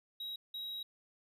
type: tone bursts at uneven times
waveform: triangle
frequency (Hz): 3833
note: A#7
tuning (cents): +47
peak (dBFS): -38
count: 2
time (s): 0.2-0.36 / 0.54-0.83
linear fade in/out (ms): 5
effects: none